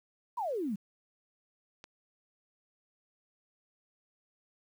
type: exponential sweep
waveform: sine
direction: down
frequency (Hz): 1028 to 185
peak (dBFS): -31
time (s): 0.37-0.76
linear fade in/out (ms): 10
type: click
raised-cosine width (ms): 0.2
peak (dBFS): -30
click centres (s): 1.841
effects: 10-bit